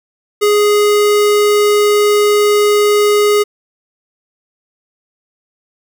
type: tone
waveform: square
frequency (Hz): 415.3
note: G#4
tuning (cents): 0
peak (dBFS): -9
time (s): 0.41-3.44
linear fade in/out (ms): 20
effects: none